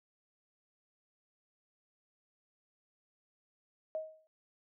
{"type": "tone with exponential decay", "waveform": "sine", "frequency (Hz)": 630, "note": "D#5", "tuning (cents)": 21, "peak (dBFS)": -31, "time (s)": [3.95, 4.27], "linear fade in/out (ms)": 0, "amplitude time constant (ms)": 68, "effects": ["noise-tail reverb RT60 0.2 s tail -25 dB re dry", "high-pass 400 Hz 12 dB/octave"]}